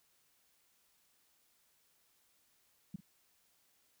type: tone with echo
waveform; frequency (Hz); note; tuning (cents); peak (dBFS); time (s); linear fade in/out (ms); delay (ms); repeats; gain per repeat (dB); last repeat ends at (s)
sine; 185; F#3; 0; -37; 2.94-2.96; 5; 45; 1; -15; 3.005
effects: white hiss -73 dBFS RMS until 4 s